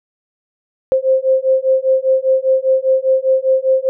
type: beating tone pair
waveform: sine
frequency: 523.3 / 528.3 Hz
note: C5 / C5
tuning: 0 / +17 cents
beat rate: 5 Hz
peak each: -14 dBFS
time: 0.92-3.89 s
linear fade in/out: 0 ms
effects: none